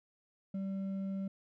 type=tone with hard clipping; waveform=sine; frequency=193.9 Hz; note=G3; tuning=19 cents flat; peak=-36 dBFS; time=0.54-1.28 s; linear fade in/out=5 ms; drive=4 dB; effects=none